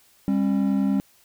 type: tone pair together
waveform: triangle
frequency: 199.2 / 270 Hz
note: G3 / C#4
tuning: +28 / -45 cents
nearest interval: perfect fourth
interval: 527 cents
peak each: -19 / -21 dBFS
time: 0.28-1 s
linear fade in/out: 0 ms
effects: white hiss -58 dBFS RMS until 1.24 s